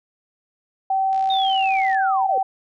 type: tone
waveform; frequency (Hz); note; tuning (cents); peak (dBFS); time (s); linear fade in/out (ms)
sine; 770; G5; -31; -17; 0.9-2.43; 5
type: click train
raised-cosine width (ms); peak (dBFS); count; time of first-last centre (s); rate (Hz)
0.2; -25; 52; 1.13-1.946; 62.5
type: linear sweep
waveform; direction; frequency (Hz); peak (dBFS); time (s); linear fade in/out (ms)
sine; down; 3729 to 462.8; -23; 1.3-2.38; 2
effects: none